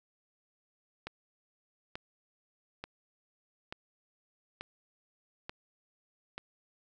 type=click train; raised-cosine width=0.3 ms; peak=-23 dBFS; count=7; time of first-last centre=1.07-6.38 s; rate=1.13 Hz; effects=none